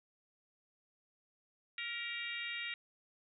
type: harmonic tone with a mistuned harmonic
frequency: 466.2 Hz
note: A#4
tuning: in tune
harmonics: 3 / 4 / 5 / 6 / 7 / 8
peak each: -50 / -44 / -43 / -45 / -51 / -47 dBFS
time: 1.78-2.74 s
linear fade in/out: 2 ms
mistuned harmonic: 4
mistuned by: +38 cents
effects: none